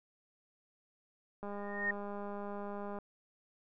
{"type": "click train", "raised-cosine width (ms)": 1, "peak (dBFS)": -30, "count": 317, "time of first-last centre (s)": [1.43, 2.987], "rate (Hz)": 203}
{"type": "tone with exponential growth", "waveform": "sine", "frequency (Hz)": 1846, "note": "A#6", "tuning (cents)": -17, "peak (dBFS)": -28, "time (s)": [1.49, 1.91], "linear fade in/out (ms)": 5, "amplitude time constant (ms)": 90}
{"effects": []}